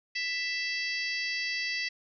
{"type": "harmonic tone with a mistuned harmonic", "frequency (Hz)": 661, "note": "E5", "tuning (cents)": 5, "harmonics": [3, 4, 5, 6, 7, 8, 9], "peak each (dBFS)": [-33, -36, -44, -45, -36, -41, -48], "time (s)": [0.15, 1.89], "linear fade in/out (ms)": 10, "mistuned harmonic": 5, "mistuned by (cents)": -21, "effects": []}